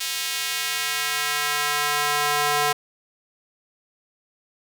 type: tone with high-pass filter sweep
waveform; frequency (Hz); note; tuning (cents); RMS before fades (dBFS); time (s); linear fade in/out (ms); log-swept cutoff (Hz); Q
square; 146.83; D3; 0; -24; 0-2.73; 10; 3200 to 730; 0.92
effects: none